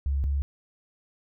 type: tone pair in turn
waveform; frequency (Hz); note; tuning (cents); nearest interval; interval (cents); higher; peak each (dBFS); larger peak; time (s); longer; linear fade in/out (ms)
sine; 69.3 / 70.11; C#2 / C#2; 0 / +20; unison; 20; second; -23; neither; 0.06-0.24 / 0.24-0.42; neither; 0
effects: none